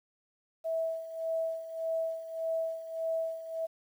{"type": "tone with tremolo", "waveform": "sine", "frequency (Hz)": 652, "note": "E5", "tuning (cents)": -19, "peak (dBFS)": -28, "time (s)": [0.64, 3.67], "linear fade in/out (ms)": 20, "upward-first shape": "sine", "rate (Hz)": 1.7, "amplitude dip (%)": 75, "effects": ["10-bit"]}